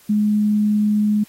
sine tone, 210 Hz, G#3, 19 cents sharp, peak -14 dBFS, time 0.09-1.24 s, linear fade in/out 10 ms, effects white hiss -50 dBFS RMS until 1.28 s + AAC 48 kbps

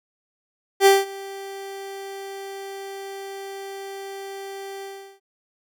30% pulse tone with ADSR envelope, 392 Hz, G4, in tune, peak -7 dBFS, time 0.8-5.2 s, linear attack 60 ms, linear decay 190 ms, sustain -23 dB, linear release 370 ms, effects none

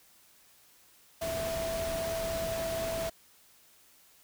sine tone in noise, 659.3 Hz, E5, in tune, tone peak -32 dBFS, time 1.21-3.1 s, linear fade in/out 10 ms, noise pink, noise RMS -38 dBFS, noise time 1.21-3.1 s, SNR +3 dB, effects white hiss -61 dBFS RMS until 4.23 s

